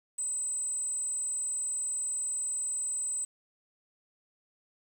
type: tone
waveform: sine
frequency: 8080 Hz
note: B8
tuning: 39 cents sharp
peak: -28 dBFS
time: 0.18-3.25 s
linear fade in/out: 10 ms
effects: tanh soft clip ceiling -29 dBFS + 9-bit